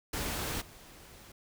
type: noise with level steps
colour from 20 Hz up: pink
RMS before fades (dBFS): -35 / -53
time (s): 0.13-1.32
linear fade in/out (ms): 5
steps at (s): 0.6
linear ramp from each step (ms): 20
effects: none